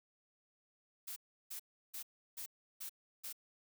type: noise bursts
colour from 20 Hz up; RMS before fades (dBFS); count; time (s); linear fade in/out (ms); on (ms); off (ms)
blue; -45; 6; 1.07-3.328; 10; 93; 340
effects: none